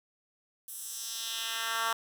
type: tone with high-pass filter sweep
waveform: 10% pulse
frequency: 227.1 Hz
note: A#3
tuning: 45 cents flat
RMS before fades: -35 dBFS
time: 0.68-1.93 s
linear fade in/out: 2 ms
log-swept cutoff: 11000 to 1100 Hz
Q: 1.4
effects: none